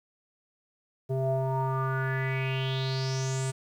square tone with low-pass filter sweep, 132.3 Hz, C3, 20 cents sharp, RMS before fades -29 dBFS, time 1.09-3.52 s, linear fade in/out 20 ms, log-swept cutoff 520 to 8600 Hz, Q 6.3, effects 10-bit

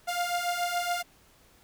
sawtooth beating tone pair, 698.5 / 705.6 Hz, F5 / F5, 0 / +18 cents, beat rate 7.1 Hz, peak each -28 / -26 dBFS, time 0.07-1.03 s, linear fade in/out 20 ms, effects pink hiss -60 dBFS RMS until 1.63 s

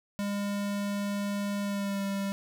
square tone with pitch glide, 202.3 to 197.68 Hz, G#3 to G3, -45 to +15 cents, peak -30 dBFS, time 0.19-2.32 s, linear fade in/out 0 ms, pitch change -40 cents, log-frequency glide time 1.62-2.03 s, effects none

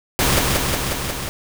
pink noise with echo, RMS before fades -17 dBFS, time 0.19-0.39 s, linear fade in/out 0 ms, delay 180 ms, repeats 5, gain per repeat -2 dB, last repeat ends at 1.29 s, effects none

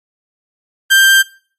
30% pulse tone, 1577 Hz, G6, 10 cents sharp, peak -3 dBFS, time 0.9-1.23 s, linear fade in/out 20 ms, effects noise-tail reverb RT60 0.4 s tail -19 dB re dry + MP3 64 kbps

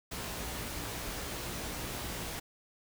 pink noise with comb filter, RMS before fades -39 dBFS, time 0.11-2.4 s, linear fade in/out 10 ms, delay 17 ms, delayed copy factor +0.5, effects none

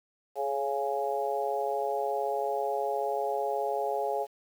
harmonic tone with a mistuned harmonic, 138.59 Hz, C#3, in tune, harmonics 3 / 4 / 5 / 6, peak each -33 / -33 / -33 / -33 dBFS, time 0.35-4.27 s, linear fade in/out 50 ms, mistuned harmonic 3, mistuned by +22 cents, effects 9-bit

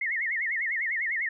sine tone with vibrato, 1975.5 Hz, B6, in tune, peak -26 dBFS, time 0.01-1.29 s, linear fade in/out 5 ms, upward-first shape sine, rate 10 Hz, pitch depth 180 cents each way, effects none

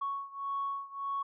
sine beating tone pair, 1108.7 / 1110.4 Hz, C#6 / C#6, 0 / +3 cents, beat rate 1.7 Hz, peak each -35 / -37 dBFS, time 0.01-1.23 s, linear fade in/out 10 ms, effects tanh soft clip ceiling -26 dBFS

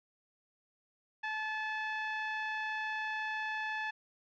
10% pulse tone with low-pass filter, 866 Hz, A5, 28 cents flat, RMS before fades -37 dBFS, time 1.23-3.91 s, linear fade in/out 10 ms, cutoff 1900 Hz, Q 1.6, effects none

